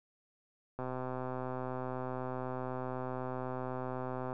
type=click train; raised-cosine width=1 ms; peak=-25 dBFS; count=454; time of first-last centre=0.79-4.329 s; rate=128 Hz; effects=none